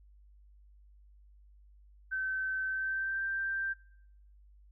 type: tone with pitch glide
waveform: sine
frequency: 1537 to 1572.9 Hz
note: G6 to G6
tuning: -35 to +5 cents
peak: -31 dBFS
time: 2.11-3.74 s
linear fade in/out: 20 ms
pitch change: +40 cents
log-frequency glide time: 2.66-3.23 s
effects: noise-tail reverb RT60 0.8 s tail -23 dB re dry + added 50 Hz sine -56 dBFS peak until 4.71 s